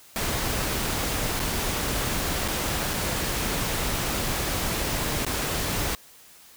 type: noise with dropouts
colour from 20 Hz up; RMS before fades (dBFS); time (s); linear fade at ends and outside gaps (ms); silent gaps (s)
pink; -27; 0.16-5.95; 0; 1.394-1.401 / 2.478-2.484 / 2.934-2.938 / 5.249-5.265
effects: white hiss -51 dBFS RMS until 6.56 s